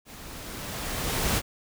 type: noise with level ramp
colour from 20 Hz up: pink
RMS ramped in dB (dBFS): -45 to -24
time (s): 0.05-1.42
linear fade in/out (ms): 50
effects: none